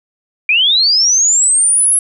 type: linear sweep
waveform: sine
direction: up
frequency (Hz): 2349 to 10960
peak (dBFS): -8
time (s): 0.49-1.99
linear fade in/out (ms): 2
effects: none